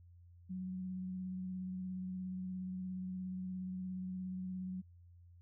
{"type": "tone with vibrato", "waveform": "sine", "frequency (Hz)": 185, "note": "F#3", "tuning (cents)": 0, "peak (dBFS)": -39, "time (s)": [0.49, 4.82], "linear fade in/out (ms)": 20, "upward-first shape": "sine", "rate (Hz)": 17, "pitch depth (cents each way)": 18, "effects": ["added 87 Hz sine -57 dBFS peak until 5.41 s"]}